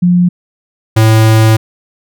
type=tone pair in turn; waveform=sine / square; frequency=177.3 / 110.63 Hz; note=F3 / A2; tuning=+26 / +10 cents; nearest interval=minor sixth; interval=816 cents; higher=first; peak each=-5 dBFS; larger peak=neither; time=0.02-0.29 / 0.96-1.57 s; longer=second; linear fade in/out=10 ms; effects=none